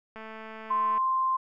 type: click train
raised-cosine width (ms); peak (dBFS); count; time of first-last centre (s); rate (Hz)
0.5; -28; 181; 0.16-0.978; 220
type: tone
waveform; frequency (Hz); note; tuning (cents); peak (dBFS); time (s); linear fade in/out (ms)
sine; 1046.5; C6; 0; -23; 0.7-1.37; 10
effects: none